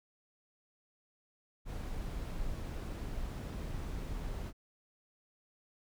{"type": "noise", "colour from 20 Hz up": "brown", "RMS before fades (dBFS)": -39, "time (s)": [1.65, 4.53], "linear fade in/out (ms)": 50, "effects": []}